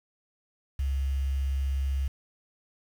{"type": "tone with quantisation", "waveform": "sine", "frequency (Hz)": 68, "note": "C#2", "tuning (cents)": -33, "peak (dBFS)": -25, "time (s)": [0.79, 2.08], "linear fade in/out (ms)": 5, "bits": 8, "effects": []}